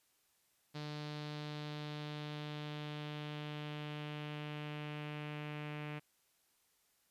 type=tone with low-pass filter sweep; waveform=sawtooth; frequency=149.5 Hz; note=D3; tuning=31 cents sharp; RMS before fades=-44 dBFS; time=0.74-6 s; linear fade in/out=20 ms; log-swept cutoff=4300 to 2500 Hz; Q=2.8; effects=white hiss -75 dBFS RMS until 7.1 s + resampled to 32000 Hz